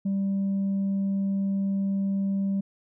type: tone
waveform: sine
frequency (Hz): 196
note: G3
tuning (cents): 0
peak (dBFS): -21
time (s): 0.05-2.61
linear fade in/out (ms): 10
effects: tanh soft clip ceiling -22 dBFS